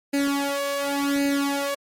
sawtooth tone with flanger, 281.3 Hz, C#4, 26 cents sharp, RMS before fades -24 dBFS, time 0.13-1.75 s, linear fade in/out 10 ms, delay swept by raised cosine 0.44 to 1.84 ms, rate 0.9 Hz, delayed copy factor +0.85, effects MP3 64 kbps

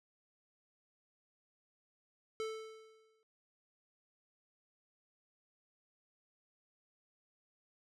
square tone with exponential decay, 440 Hz, A4, in tune, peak -36 dBFS, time 2.4-3.23 s, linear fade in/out 0 ms, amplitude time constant 180 ms, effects low-pass 7000 Hz 12 dB/octave

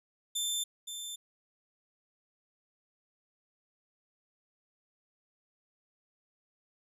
20% pulse tone with echo, 3553 Hz, A7, 16 cents sharp, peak -25 dBFS, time 0.35-0.64 s, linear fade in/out 10 ms, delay 520 ms, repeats 1, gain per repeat -8 dB, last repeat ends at 1.16 s, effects none

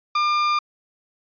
40% pulse tone, 1200 Hz, D6, 37 cents sharp, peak -17 dBFS, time 0.15-0.59 s, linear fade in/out 5 ms, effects resampled to 11025 Hz

